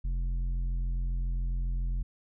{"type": "tone with tanh clipping", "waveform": "sine", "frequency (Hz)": 43.65, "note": "F1", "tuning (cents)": 0, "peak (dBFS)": -29, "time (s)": [0.04, 2.03], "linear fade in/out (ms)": 10, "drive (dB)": 8, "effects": []}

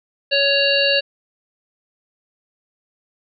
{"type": "harmonic tone", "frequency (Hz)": 558, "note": "C#5", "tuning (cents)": 11, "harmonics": [1, 3, 5, 7, 8], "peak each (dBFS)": [-19, -23, -18, -23, -22], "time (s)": [0.31, 1.01], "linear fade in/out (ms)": 20, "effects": []}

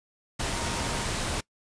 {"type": "tone in noise", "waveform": "sine", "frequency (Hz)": 932.3, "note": "A#5", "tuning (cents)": 0, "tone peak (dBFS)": -39, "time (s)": [0.51, 1.06], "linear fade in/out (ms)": 10, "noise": "pink", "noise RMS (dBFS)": -30, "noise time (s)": [0.39, 1.41], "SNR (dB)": -12, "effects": ["noise-tail reverb RT60 0.1 s tail -23 dB re dry", "resampled to 22050 Hz"]}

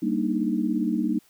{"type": "chord", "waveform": "sine", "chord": "Eb major seventh", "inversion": "first", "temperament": "equal", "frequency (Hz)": [196, 233.1, 293.7, 311.1], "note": ["G3", "Bb3", "D4", "Eb4"], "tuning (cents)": [0, 0, 0, 0], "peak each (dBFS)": [-28, -26, -30, -27], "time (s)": [0.02, 1.19], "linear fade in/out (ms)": 10, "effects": ["white hiss -60 dBFS RMS until 1.29 s"]}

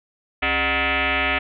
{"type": "tone with frequency modulation", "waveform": "sine", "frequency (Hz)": 270.2, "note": "C#4", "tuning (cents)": -44, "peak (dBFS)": -18, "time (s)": [0.42, 1.39], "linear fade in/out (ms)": 10, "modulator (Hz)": 337, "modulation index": 7.9, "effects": []}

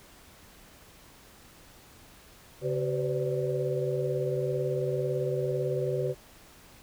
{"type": "tone cluster", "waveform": "sine", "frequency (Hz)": [138.5, 380.5, 502, 520, 580], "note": ["C#3", "F#4", "B4", "C5", "D5"], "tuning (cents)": [-1, 48, 28, -11, -22], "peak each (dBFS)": [-32, -31, -32, -39, -36], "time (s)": [2.61, 6.15], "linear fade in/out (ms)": 50, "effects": ["pink hiss -54 dBFS RMS until 6.82 s"]}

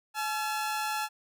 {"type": "tone pair together", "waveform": "sawtooth", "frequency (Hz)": [855, 1357.2], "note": ["A5", "F6"], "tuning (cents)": [-50, -50], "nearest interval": "minor sixth", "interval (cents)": 800, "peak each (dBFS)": [-27, -32], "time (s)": [0.14, 1.09], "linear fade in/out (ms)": 50, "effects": []}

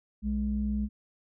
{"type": "tone pair together", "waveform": "sine", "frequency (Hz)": [62.32, 209], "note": ["B1", "G#3"], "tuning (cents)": [16, 11], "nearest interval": "octave + major sixth", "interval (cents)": 2095, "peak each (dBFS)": [-30, -28], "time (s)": [0.22, 0.89], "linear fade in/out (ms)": 50, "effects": ["tanh soft clip ceiling -19 dBFS"]}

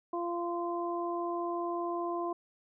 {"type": "harmonic tone", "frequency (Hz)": 345.1, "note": "F4", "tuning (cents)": -21, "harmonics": [1, 2, 3], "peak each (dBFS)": [-34, -37, -37], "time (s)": [0.13, 2.33], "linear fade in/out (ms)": 5, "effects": []}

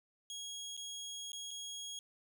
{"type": "tone with dropouts", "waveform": "25% pulse", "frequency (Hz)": 3300, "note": "G#7", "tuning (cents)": -12, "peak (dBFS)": -39, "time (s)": [0.3, 1.99], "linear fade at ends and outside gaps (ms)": 1, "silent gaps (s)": [[0.767, 0.775], [1.319, 1.331], [1.508, 1.512]], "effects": []}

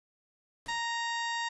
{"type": "noise with exponential decay", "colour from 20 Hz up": "pink", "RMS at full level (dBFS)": -47, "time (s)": [0.66, 1.04], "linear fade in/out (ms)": 0, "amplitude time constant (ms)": 82}
{"type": "harmonic tone", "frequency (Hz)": 932, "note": "A#5", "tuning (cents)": -1, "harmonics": [1, 2, 3, 4, 5, 6, 7, 8], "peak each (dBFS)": [-34, -35, -43, -41, -45, -49, -52, -47], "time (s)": [0.68, 1.49], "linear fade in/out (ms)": 10}
{"effects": ["resampled to 24000 Hz"]}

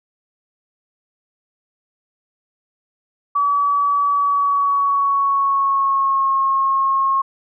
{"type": "tone with pitch glide", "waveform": "sine", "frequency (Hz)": [1143, 1082.6], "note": ["D6", "C#6"], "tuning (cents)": [-47, -41], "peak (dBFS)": -14, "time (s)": [3.35, 7.22], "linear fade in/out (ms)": 10, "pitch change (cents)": -94, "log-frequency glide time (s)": [4.11, 6.32], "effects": []}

